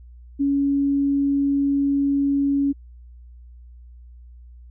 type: tone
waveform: sine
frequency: 280 Hz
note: C#4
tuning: 18 cents sharp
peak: -17 dBFS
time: 0.39-2.73 s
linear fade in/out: 20 ms
effects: added 60 Hz sine -41 dBFS peak until 4.7 s